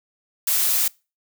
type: noise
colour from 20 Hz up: blue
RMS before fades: -20 dBFS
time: 0.47-0.88 s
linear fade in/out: 5 ms
effects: noise-tail reverb RT60 0.3 s tail -25 dB re dry